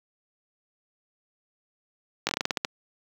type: slowing click train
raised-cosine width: 0.2 ms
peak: -7 dBFS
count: 10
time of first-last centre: 2.27-2.649 s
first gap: 19 ms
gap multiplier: 1.19
effects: high-pass 150 Hz 12 dB/octave + 8-bit